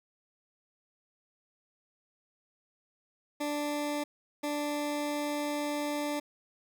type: tone bursts at uneven times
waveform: 20% pulse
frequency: 293.7 Hz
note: D4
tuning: in tune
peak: -26 dBFS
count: 2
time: 3.4-4.04 / 4.43-6.2 s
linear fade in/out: 10 ms
effects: none